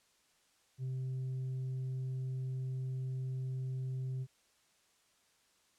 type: tone with tanh clipping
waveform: sine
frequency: 130 Hz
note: C3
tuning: 11 cents flat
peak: -36 dBFS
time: 0.78-4.27 s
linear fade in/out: 50 ms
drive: 2 dB
effects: white hiss -71 dBFS RMS until 5.78 s + low-pass 9000 Hz 12 dB/octave